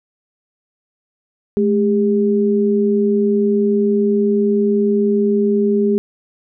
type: tone pair together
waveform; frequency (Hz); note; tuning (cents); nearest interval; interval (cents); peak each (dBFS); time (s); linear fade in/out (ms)
sine; 213.1 / 402.7; G#3 / G4; +45 / +47; major seventh; 1102; -15; 1.57-5.98; 0
effects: none